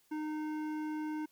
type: tone with hard clipping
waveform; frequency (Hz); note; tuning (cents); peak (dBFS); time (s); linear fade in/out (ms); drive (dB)
sine; 307; D#4; -23; -37; 0.11-1.26; 10; 12
effects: white hiss -70 dBFS RMS until 1.31 s